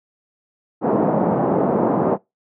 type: band-pass noise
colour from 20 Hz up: pink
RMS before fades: -18 dBFS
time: 0.81-2.18 s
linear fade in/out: 50 ms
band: 170 to 900 Hz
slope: 24 dB/octave
effects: noise-tail reverb RT60 0.2 s tail -24 dB re dry